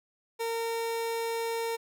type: tone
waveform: 30% pulse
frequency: 458.8 Hz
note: A#4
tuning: 28 cents flat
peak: -27 dBFS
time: 0.39-1.77 s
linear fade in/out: 20 ms
effects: none